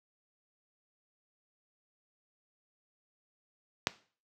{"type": "click", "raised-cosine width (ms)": 0.2, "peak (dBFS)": -7, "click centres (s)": 3.871, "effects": ["noise-tail reverb RT60 0.4 s tail -18 dB re dry", "high-pass 100 Hz 12 dB/octave"]}